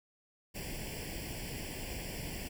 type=noise with comb filter; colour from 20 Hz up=pink; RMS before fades=-41 dBFS; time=0.54-2.49 s; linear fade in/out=20 ms; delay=0.39 ms; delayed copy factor=+0.9; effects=none